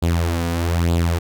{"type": "tone with flanger", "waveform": "sawtooth", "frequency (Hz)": 84.7, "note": "E2", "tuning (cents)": 48, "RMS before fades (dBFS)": -19, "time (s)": [0.02, 1.19], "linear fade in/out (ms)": 10, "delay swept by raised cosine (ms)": [0.25, 4.15], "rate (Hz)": 1.1, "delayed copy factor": 0.65, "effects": []}